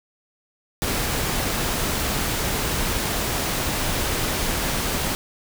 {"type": "noise", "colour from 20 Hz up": "pink", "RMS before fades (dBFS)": -24, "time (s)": [0.82, 5.15], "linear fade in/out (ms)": 0, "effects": []}